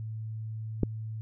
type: click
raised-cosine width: 3 ms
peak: -11 dBFS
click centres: 0.833 s
effects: added 110 Hz sine -34 dBFS peak until 1.21 s